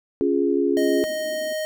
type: chord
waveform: sine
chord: Db major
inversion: none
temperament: equal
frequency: 277.2 / 349.2 / 415.3 Hz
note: Db4 / F4 / Ab4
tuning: 0 / 0 / 0 cents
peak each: -22 dBFS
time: 0.21-1.04 s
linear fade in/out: 0 ms
type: band-pass noise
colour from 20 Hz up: pink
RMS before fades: -41 dBFS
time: 0.77-1.53 s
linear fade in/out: 2 ms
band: 250 to 330 Hz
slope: 48 dB/octave
type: tone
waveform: square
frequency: 622.3 Hz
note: D#5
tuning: in tune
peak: -25 dBFS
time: 0.77-1.65 s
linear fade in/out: 0 ms
effects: none